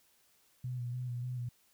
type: tone with vibrato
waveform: sine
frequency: 123.47 Hz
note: B2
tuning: in tune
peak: -35 dBFS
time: 0.64-1.49 s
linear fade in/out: 5 ms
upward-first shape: square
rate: 3.4 Hz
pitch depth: 29 cents each way
effects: white hiss -69 dBFS RMS until 1.73 s